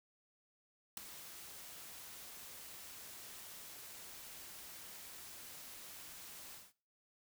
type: noise with ADSR envelope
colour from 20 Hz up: white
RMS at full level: -39 dBFS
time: 0.97-6.73 s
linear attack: 3 ms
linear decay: 8 ms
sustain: -13 dB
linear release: 200 ms
effects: noise-tail reverb RT60 0.4 s tail -20 dB re dry